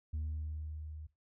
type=tone with level ramp; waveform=sine; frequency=77 Hz; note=D#2; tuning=17 cents flat; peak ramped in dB=-32 to -44 dBFS; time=0.13-1.07 s; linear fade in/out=10 ms; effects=noise-tail reverb RT60 0.2 s tail -17 dB re dry + tanh soft clip ceiling -33 dBFS